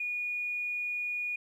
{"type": "tone with tanh clipping", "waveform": "triangle", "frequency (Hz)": 2450, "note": "D#7", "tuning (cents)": -27, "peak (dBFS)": -31, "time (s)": [0, 1.36], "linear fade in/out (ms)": 5, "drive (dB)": 3, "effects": []}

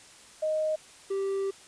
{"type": "tone pair in turn", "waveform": ["sine", "triangle"], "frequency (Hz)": [622.3, 390.8], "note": ["D#5", "G4"], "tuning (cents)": [0, -5], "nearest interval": "minor sixth", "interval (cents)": 805, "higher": "first", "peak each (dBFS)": -25, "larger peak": "neither", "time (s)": [[0.42, 0.76], [1.1, 1.51]], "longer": "second", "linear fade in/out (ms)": 10, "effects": ["white hiss -52 dBFS RMS until 1.67 s", "resampled to 22050 Hz"]}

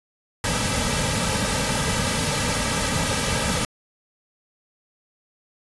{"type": "noise with comb filter", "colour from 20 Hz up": "pink", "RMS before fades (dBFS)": -23, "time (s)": [0.44, 3.65], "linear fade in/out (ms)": 2, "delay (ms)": 2.8, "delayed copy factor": -0.8, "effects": ["resampled to 24000 Hz"]}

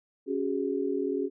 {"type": "chord", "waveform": "sine", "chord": "C# suspended fourth", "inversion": "none", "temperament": "equal with one note detuned", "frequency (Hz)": [277.2, 374.9, 415.3], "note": ["C#4", "F#4", "G#4"], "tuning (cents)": [0, 23, 0], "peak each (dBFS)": -31, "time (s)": [0.26, 1.3], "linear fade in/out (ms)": 50, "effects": []}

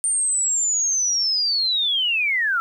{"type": "linear sweep", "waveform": "sine", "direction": "down", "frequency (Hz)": [8950, 1318.5], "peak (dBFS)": -18, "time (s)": [0.04, 2.6], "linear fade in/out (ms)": 0, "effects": ["9-bit"]}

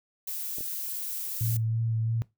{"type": "noise", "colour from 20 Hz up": "violet", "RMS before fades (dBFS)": -34, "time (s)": [0.27, 1.57], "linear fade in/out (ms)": 5}
{"type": "clicks", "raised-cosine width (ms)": 2, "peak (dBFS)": -30, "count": 2, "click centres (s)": [0.584, 0.608]}
{"type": "tone with vibrato", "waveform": "sine", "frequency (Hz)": 113.2, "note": "A2", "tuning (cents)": 50, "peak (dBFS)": -25, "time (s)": [1.41, 2.22], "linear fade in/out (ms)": 0, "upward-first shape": "sine", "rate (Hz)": 3, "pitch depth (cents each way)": 21}
{"effects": ["noise-tail reverb RT60 0.2 s tail -20 dB re dry"]}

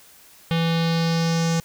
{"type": "tone with low-pass filter sweep", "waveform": "square", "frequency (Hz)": 165.6, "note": "E3", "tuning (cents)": 8, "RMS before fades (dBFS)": -21, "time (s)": [0.51, 1.6], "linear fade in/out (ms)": 0, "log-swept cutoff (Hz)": [3400, 6600], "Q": 3, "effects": ["white hiss -50 dBFS RMS until 1.64 s"]}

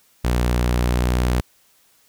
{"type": "tone with pitch glide", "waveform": "sawtooth", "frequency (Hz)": [60.6, 61.3], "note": ["B1", "B1"], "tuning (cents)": [-32, -12], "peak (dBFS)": -13, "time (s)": [0.24, 1.41], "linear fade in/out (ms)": 10, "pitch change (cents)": 20, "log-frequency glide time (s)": [0.8, 1.09], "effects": ["white hiss -58 dBFS RMS until 2.08 s"]}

